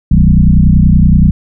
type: tone with frequency modulation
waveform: sine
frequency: 112.1 Hz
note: A2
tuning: 33 cents sharp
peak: -3 dBFS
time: 0.11-1.31 s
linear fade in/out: 5 ms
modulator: 30.5 Hz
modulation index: 3.1
effects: none